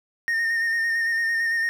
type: tone with vibrato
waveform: triangle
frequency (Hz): 1834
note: A#6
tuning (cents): -29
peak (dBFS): -19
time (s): 0.28-1.69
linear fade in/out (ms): 0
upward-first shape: square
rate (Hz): 8.9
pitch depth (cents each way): 23
effects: none